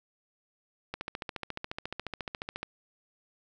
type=click train; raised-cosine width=0.3 ms; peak=-19 dBFS; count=25; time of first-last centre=0.94-2.63 s; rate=14.2 Hz; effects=none